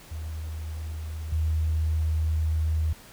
sine tone pair in turn, 78.6 / 78.89 Hz, D#2 / D#2, +18 / +24 cents, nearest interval unison, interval 6 cents, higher second, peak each -31 / -22 dBFS, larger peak second, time 0.11-1.32 / 1.32-2.93 s, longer second, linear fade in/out 5 ms, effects pink hiss -49 dBFS RMS until 3.12 s

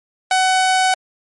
sawtooth tone, 750 Hz, F#5, 23 cents sharp, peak -9 dBFS, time 0.31-0.94 s, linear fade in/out 2 ms, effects MP3 48 kbps

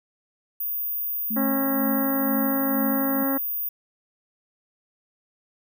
sine tone, 14917 Hz, A#9, in tune, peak -25 dBFS, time 0.6-3.69 s, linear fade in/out 5 ms
sine tone with tremolo, 219.5 Hz, A3, 4 cents flat, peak -25 dBFS, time 1.3-3.24 s, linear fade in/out 10 ms, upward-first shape sine, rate 2.1 Hz, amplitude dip 70%
harmonic tone, 272.1 Hz, C#4, 32 cents flat, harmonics 1 / 2 / 3 / 4 / 5 / 6 / 7, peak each -24 / -30 / -34 / -36 / -38 / -40 / -41 dBFS, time 1.36-3.38 s, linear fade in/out 10 ms
effects none

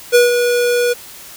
square tone with ADSR envelope, 484.4 Hz, B4, 34 cents flat, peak -6 dBFS, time 0.12-0.94 s, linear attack 31 ms, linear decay 150 ms, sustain -7 dB, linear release 19 ms, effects white hiss -36 dBFS RMS until 1.36 s

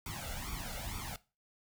pink noise with flanger, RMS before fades -41 dBFS, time 0.06-1.16 s, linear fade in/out 2 ms, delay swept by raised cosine 0.87 to 1.46 ms, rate 2.2 Hz, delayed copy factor +0.9, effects noise-tail reverb RT60 0.3 s tail -19 dB re dry

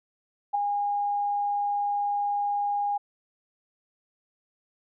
sine tone with ADSR envelope, 816 Hz, G#5, 31 cents flat, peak -19 dBFS, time 0.53-2.98 s, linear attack 20 ms, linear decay 5 ms, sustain -5 dB, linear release 12 ms, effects none

